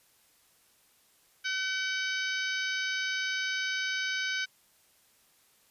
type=harmonic tone with a mistuned harmonic; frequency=760 Hz; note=F#5; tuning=46 cents sharp; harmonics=2 / 3 / 4 / 5 / 6 / 7 / 8; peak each=-32 / -36 / -38 / -40 / -42 / -43 / -44 dBFS; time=1.44-4.46 s; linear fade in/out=20 ms; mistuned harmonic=7; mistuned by=-43 cents; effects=white hiss -65 dBFS RMS until 5.7 s + resampled to 32000 Hz